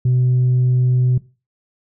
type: tone with tanh clipping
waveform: sine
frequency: 126 Hz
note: B2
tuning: 35 cents sharp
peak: -13 dBFS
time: 0.05-1.18 s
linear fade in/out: 5 ms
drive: 1 dB
effects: noise-tail reverb RT60 0.3 s tail -18 dB re dry